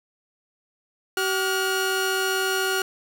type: tone pair together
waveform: sawtooth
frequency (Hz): 381.6 / 1432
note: G4 / F6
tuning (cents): -47 / +43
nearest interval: octave + major seventh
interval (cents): 2290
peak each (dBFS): -21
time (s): 1.17-2.82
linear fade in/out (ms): 2
effects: none